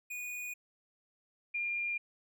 square / sine tone pair in turn, 2461 / 2403 Hz, D#7 / D7, -20 / +39 cents, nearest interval unison, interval 41 cents, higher first, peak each -39 / -32 dBFS, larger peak second, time 0.1-0.54 / 1.54-1.98 s, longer neither, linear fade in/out 10 ms, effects none

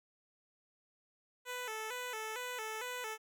10% pulse tone with vibrato, 466.2 Hz, A#4, in tune, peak -31 dBFS, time 1.45-3.18 s, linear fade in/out 50 ms, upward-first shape square, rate 2.2 Hz, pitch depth 110 cents each way, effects none

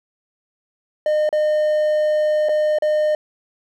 triangle tone with dropouts, 609 Hz, D#5, 37 cents flat, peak -13 dBFS, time 1.06-3.15 s, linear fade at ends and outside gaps 2 ms, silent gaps 1.291-1.327 / 2.487-2.492 / 2.786-2.822 s, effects none

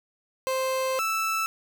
30% pulse tone pair in turn, 523.3 / 1318.6 Hz, C5 / E6, 0 / 0 cents, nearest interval octave + major third, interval 1600 cents, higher second, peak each -22 dBFS, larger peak neither, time 0.47-0.99 / 0.99-1.46 s, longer first, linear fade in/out 0 ms, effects none

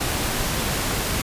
pink noise, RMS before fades -24 dBFS, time 0-1.22 s, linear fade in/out 10 ms, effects resampled to 32000 Hz

